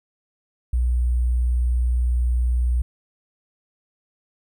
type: tone with sample-and-hold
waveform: sine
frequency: 60.9 Hz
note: B1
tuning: 24 cents flat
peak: -17 dBFS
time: 0.73-2.82 s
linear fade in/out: 5 ms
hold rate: 8820 Hz
effects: none